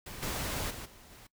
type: noise with level steps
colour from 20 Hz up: pink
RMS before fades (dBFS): -44 / -35 / -43 / -55 / -53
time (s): 0.06-1.27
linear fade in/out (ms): 5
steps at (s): 0.22 / 0.7 / 0.85 / 1.1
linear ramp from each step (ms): 10
effects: noise-tail reverb RT60 0.1 s tail -20 dB re dry